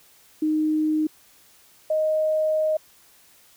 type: tone pair in turn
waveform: sine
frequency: 309.2 / 622.9 Hz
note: D#4 / D#5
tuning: -11 / +2 cents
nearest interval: octave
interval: 1213 cents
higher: second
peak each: -19 dBFS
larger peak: neither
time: 0.42-1.07 / 1.9-2.77 s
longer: second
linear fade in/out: 5 ms
effects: white hiss -55 dBFS RMS until 3.56 s